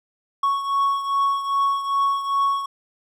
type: beating tone pair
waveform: triangle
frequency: 1108.7 / 1111.2 Hz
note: C#6 / C#6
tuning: 0 / +4 cents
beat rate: 2.5 Hz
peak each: -18 / -24 dBFS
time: 0.43-2.66 s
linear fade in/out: 5 ms
effects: none